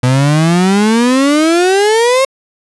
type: exponential sweep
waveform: 35% pulse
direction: up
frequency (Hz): 123.47 to 544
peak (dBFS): -6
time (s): 0.03-2.25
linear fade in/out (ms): 5
effects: resampled to 24000 Hz